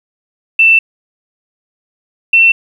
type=tone pair in turn; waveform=sine; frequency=2669 / 2695 Hz; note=E7 / E7; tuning=+21 / +38 cents; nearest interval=unison; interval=17 cents; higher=second; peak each=-4 dBFS; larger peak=neither; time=0.59-0.79 / 2.33-2.52 s; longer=first; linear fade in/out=5 ms; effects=7-bit